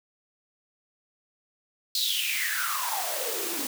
white noise with high-pass filter sweep, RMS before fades -29 dBFS, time 1.95-3.67 s, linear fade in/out 2 ms, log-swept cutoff 4300 to 250 Hz, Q 9, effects none

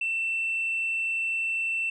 sine tone, 2682 Hz, E7, 29 cents sharp, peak -24 dBFS, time 0.01-1.9 s, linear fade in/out 5 ms, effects tanh soft clip ceiling -22 dBFS

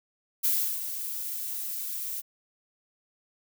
violet noise with ADSR envelope, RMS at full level -24 dBFS, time 0.43-2.22 s, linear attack 19 ms, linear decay 340 ms, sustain -10 dB, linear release 25 ms, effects none

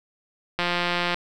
click train, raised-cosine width 0.3 ms, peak -8 dBFS, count 98, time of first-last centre 0.59-1.144 s, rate 175 Hz, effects none

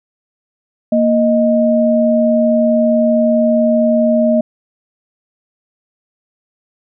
sine tone pair together, 233.1 / 622.3 Hz, A#3 / D#5, 0 / 0 cents, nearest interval octave + perfect fourth, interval 1700 cents, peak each -12 dBFS, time 0.92-4.41 s, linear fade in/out 5 ms, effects none

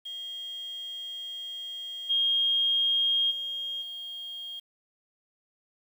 sine tone with level steps, 3240 Hz, G#7, 43 cents flat, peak -35 / -22 / -31 / -36 dBFS, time 0.05-4.6 s, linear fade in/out 10 ms, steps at 2.09 / 3.3 / 3.81 s, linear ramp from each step 20 ms, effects 9-bit

